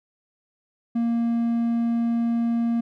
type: tone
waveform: triangle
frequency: 233.1 Hz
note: A#3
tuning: in tune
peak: -18 dBFS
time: 0.95-2.81 s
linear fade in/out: 10 ms
effects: none